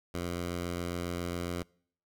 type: tone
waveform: 10% pulse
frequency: 87.31 Hz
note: F2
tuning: in tune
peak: -25 dBFS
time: 0.14-1.63 s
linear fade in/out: 5 ms
effects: noise-tail reverb RT60 0.6 s tail -26 dB re dry